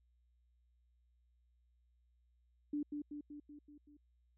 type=tone with echo; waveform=sine; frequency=293.7 Hz; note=D4; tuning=in tune; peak=-35 dBFS; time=2.73-2.83 s; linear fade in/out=5 ms; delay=190 ms; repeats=6; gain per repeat=-4 dB; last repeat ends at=3.97 s; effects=added 60 Hz sine -70 dBFS peak until 4.37 s